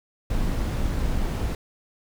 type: noise with amplitude modulation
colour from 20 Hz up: brown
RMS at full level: -23 dBFS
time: 0.3-1.55 s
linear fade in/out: 2 ms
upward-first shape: sine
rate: 214 Hz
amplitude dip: 35%
effects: none